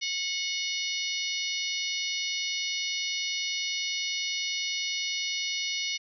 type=harmonic tone; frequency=730 Hz; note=F#5; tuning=24 cents flat; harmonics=3 / 4 / 5 / 6 / 7 / 8; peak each=-34 / -35 / -36 / -37 / -37 / -38 dBFS; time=0.01-5.98 s; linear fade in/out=20 ms; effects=none